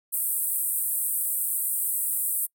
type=band-pass noise; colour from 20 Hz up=white; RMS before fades=-27 dBFS; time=0.12-2.47 s; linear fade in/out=20 ms; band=8200 to 16000 Hz; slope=96 dB/octave; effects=noise-tail reverb RT60 0.1 s tail -26 dB re dry